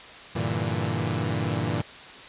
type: chord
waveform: sawtooth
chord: E half-diminished seventh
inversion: first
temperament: equal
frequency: 98 / 116.54 / 146.83 / 164.81 Hz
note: G2 / Bb2 / D3 / E3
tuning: 0 / 0 / 0 / 0 cents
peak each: -27 / -25 / -28 / -27 dBFS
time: 0.35-1.82 s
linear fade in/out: 10 ms
effects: white hiss -43 dBFS RMS until 2.28 s + resampled to 8000 Hz